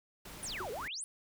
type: noise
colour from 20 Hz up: pink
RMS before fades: -48 dBFS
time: 0.25-0.88 s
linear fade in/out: 5 ms
type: exponential two-way sweep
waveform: sine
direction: down then up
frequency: 10340 to 401.4 to 10340 Hz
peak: -38 dBFS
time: 0.43-1.04 s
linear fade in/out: 0 ms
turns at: 0.71 s
type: tone with exponential decay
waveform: triangle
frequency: 370 Hz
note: F#4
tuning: in tune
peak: -35 dBFS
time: 0.6-0.71 s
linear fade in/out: 5 ms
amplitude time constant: 23 ms
effects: none